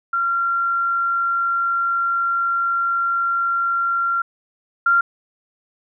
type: tone pair in turn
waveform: sine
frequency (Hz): 1376 / 1384.8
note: F6 / F6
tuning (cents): -26 / -15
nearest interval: unison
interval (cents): 11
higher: second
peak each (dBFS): -17 / -12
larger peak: second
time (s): 0.13-4.22 / 4.86-5.01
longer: first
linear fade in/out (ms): 5
effects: none